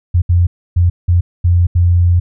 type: tone bursts at uneven times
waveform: sine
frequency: 87.6 Hz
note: F2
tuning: 6 cents sharp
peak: -7 dBFS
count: 6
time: 0.14-0.22 / 0.29-0.47 / 0.76-0.9 / 1.08-1.21 / 1.44-1.67 / 1.75-2.2 s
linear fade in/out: 10 ms
effects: none